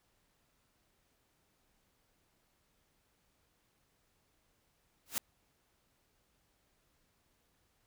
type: noise with exponential growth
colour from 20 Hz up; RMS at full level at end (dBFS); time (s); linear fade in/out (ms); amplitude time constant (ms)
white; -30; 5.06-5.18; 0; 24
effects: pink hiss -75 dBFS RMS until 7.86 s